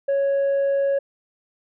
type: tone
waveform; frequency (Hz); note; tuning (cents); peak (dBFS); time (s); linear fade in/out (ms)
sine; 554.4; C#5; 0; -15; 0.08-0.99; 10
effects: tanh soft clip ceiling -17 dBFS